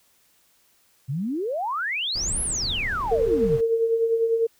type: exponential two-way sweep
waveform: sine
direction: up then down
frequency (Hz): 123.47 to 11175 to 123.47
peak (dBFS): -24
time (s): 1.08-3.58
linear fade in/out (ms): 20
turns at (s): 2.42
type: noise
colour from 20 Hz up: brown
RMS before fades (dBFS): -33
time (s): 2.15-3.61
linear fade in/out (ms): 5
type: tone with tremolo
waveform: sine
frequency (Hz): 456.2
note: A#4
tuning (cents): -37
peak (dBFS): -16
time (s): 3.11-4.47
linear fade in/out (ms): 10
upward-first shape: triangle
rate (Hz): 10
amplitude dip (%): 60
effects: white hiss -62 dBFS RMS until 4.59 s